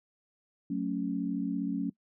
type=chord; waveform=sine; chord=F# minor; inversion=none; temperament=just; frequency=185 / 222 / 277.5 Hz; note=F#3 / A3 / C#4; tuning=0 / +16 / +2 cents; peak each=-34 / -35 / -32 dBFS; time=0.7-1.9 s; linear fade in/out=5 ms; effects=noise-tail reverb RT60 0.1 s tail -22 dB re dry